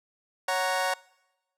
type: chord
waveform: 25% pulse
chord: F# major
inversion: second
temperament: equal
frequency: 554.4 / 740 / 932.3 Hz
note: C#5 / F#5 / A#5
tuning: 0 / 0 / 0 cents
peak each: -26 / -25 / -27 dBFS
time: 0.48-0.94 s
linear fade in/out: 5 ms
effects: noise-tail reverb RT60 1.0 s tail -23 dB re dry + low-pass 12000 Hz 12 dB/octave